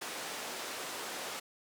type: band-pass noise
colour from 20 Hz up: pink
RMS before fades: -41 dBFS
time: 0.01-1.4 s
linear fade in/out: 10 ms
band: 410 to 11000 Hz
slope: 12 dB/octave
effects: none